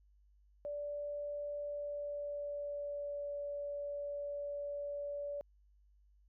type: tone with pitch glide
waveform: sine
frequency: 582 to 575.3 Hz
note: D5 to D5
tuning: -16 to -36 cents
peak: -38 dBFS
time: 0.65-5.41 s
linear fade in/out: 0 ms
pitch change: -20 cents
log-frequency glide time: 1.6-3.32 s
effects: added 50 Hz sine -64 dBFS peak until 6.28 s